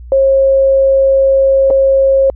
sine tone with dropouts, 540 Hz, C#5, 45 cents flat, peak -6 dBFS, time 0.12-2.3 s, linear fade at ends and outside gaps 1 ms, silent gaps 1.703-1.708 s, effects added 60 Hz sine -28 dBFS peak until 2.35 s

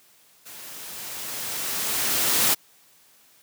white noise with level ramp, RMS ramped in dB -42 to -19 dBFS, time 0.45-2.55 s, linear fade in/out 20 ms, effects white hiss -57 dBFS RMS until 3.42 s + high-pass 100 Hz 12 dB/octave

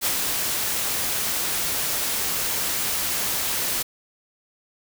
white noise with ADSR envelope, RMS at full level -22 dBFS, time 0.01-3.83 s, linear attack 41 ms, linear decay 92 ms, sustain -3 dB, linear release 11 ms, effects none

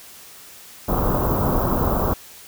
pink band-stop noise, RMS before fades -20 dBFS, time 0.88-2.14 s, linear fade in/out 10 ms, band 1300 to 15000 Hz, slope 48 dB/octave, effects white hiss -43 dBFS RMS until 2.47 s

